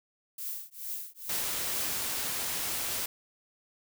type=noise with tremolo; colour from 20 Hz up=violet; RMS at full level=-35 dBFS; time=0.38-2.07 s; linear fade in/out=5 ms; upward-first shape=triangle; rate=2.3 Hz; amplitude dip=100%
type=noise; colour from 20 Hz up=white; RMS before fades=-33 dBFS; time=1.29-3.06 s; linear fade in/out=5 ms
effects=none